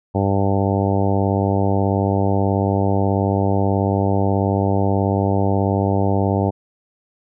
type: harmonic tone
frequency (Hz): 98.4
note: G2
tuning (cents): +7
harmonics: 1 / 2 / 3 / 4 / 5 / 6 / 7 / 8 / 9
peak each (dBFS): -19 / -22 / -24 / -25 / -26 / -27 / -27 / -28 / -29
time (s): 0.14-6.51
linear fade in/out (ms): 20
effects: none